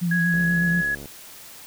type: tone with vibrato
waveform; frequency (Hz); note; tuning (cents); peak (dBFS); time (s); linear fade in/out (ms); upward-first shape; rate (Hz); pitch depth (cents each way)
sine; 172.3; F3; -23; -20; 0.01-0.82; 20; sine; 8.3; 43
type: tone with pitch glide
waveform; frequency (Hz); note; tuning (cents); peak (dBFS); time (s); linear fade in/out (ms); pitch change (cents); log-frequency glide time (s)
sine; 1661.2 to 1681.5; G#6 to G#6; 0 to +21; -21; 0.11-0.95; 5; +21; 0.23-0.6
type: click train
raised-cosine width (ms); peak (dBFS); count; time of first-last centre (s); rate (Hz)
2; -26; 52; 0.34-1.057; 71.1
effects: white hiss -43 dBFS RMS until 1.66 s